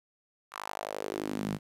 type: tone with high-pass filter sweep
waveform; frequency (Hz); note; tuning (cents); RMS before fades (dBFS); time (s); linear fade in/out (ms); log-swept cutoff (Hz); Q
sawtooth; 51.6; G#1; -10; -36; 0.51-1.59; 50; 1200 to 160; 3
effects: resampled to 32000 Hz + 10-bit